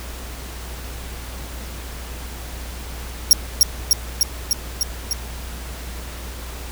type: tone with echo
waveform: sawtooth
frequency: 5588 Hz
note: F8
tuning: in tune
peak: -4 dBFS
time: 3.31-3.33 s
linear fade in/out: 0 ms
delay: 300 ms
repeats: 6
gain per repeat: -2 dB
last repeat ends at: 5.13 s
effects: added 60 Hz sine -31 dBFS peak until 6.71 s + pink hiss -36 dBFS RMS until 6.71 s